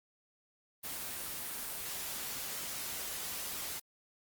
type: noise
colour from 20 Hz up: white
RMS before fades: -40 dBFS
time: 0.83-3.8 s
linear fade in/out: 20 ms
effects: Opus 24 kbps